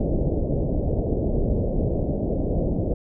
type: low-pass noise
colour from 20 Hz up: pink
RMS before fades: -23 dBFS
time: 0-2.94 s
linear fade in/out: 5 ms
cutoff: 630 Hz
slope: 48 dB/octave
effects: none